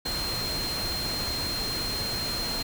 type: tone in noise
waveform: sine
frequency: 4186 Hz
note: C8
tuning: in tune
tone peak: -30 dBFS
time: 0.05-2.63 s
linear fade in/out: 10 ms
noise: pink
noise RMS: -33 dBFS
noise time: 0.05-2.63 s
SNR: 0 dB
effects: none